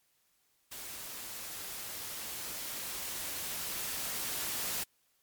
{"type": "noise with level ramp", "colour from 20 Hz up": "white", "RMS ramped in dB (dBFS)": [-44, -35], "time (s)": [0.71, 4.84], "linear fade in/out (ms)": 10, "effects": ["white hiss -73 dBFS RMS until 5.22 s", "MP3 96 kbps"]}